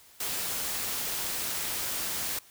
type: noise with amplitude modulation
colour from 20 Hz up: white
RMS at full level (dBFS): -31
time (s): 0.2-2.39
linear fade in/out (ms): 5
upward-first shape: sine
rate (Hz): 278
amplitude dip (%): 30
effects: white hiss -56 dBFS RMS until 2.5 s